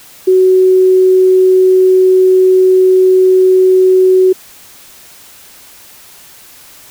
sine tone, 373 Hz, F#4, 14 cents sharp, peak -4 dBFS, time 0.27-4.33 s, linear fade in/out 10 ms, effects white hiss -38 dBFS RMS until 6.9 s

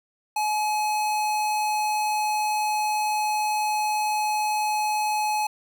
square tone, 849 Hz, G#5, 38 cents sharp, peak -23 dBFS, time 0.36-5.47 s, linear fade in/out 5 ms, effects none

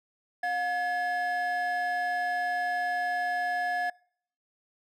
triangle tone pair together, 715.1 / 1702 Hz, F5 / G#6, +41 / +42 cents, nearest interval octave + minor third, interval 1501 cents, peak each -26 / -28 dBFS, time 0.43-3.9 s, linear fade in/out 5 ms, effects noise-tail reverb RT60 0.6 s tail -26 dB re dry + tanh soft clip ceiling -21 dBFS

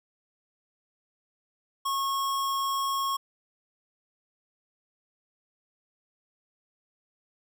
square tone, 1093 Hz, C#6, 25 cents flat, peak -27 dBFS, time 1.85-3.17 s, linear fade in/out 10 ms, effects none

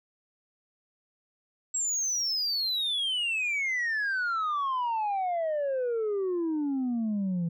sine exponential sweep, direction down, 7710 to 164.81 Hz, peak -24 dBFS, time 1.74-7.49 s, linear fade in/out 10 ms, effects tanh soft clip ceiling -25 dBFS

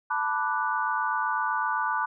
sine chord, B minor seventh, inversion third, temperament equal, 880 / 987.8 / 1174.7 / 1480 Hz, A5 / B5 / D6 / F#6, 0 / 0 / 0 / 0 cents, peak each -30 dBFS, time 0.1-2.06 s, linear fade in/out 10 ms, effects none

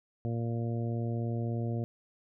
harmonic tone, 116.54 Hz, A#2, in tune, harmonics 1 / 2 / 3 / 4 / 5 / 6, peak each -31 / -37 / -41 / -43 / -45 / -47 dBFS, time 0.25-1.84 s, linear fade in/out 0 ms, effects none

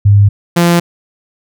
sine / sawtooth tone pair in turn, 101.5 / 172.02 Hz, G#2 / F3, -39 / -26 cents, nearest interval major sixth, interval 913 cents, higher second, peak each -3 dBFS, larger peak neither, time 0.05-0.29 / 0.56-0.8 s, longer neither, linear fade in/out 10 ms, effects none

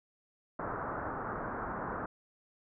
white low-pass noise, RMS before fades -38 dBFS, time 0.59-2.06 s, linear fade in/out 5 ms, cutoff 1500 Hz, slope 48 dB/octave, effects none

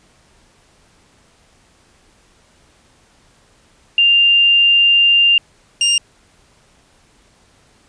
sine / sawtooth tone pair in turn, 2794 / 2804 Hz, F7 / F7, 0 / +6 cents, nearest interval unison, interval 6 cents, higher second, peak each -8 dBFS, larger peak neither, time 3.98-5.38 / 5.81-5.98 s, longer first, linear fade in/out 2 ms, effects pink hiss -53 dBFS RMS until 7.88 s + resampled to 22050 Hz

